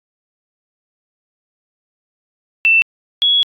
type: tone pair in turn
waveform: sine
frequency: 2671 / 3353 Hz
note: E7 / G#7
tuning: +22 / +16 cents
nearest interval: major third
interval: 394 cents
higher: second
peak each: -8 / -10 dBFS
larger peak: first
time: 2.65-2.82 / 3.22-3.43 s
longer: second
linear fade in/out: 0 ms
effects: AAC 64 kbps